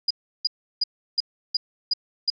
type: tone bursts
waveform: sine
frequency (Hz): 4898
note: D#8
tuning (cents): -28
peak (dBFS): -18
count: 7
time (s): 0.08-2.302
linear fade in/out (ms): 5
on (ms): 26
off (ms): 340
effects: none